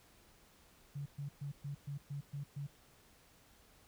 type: tone bursts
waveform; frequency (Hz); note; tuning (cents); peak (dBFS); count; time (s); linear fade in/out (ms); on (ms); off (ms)
sine; 142.1; C#3; +43; -39; 8; 0.95-2.67; 10; 110; 120
effects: pink hiss -65 dBFS RMS until 3.87 s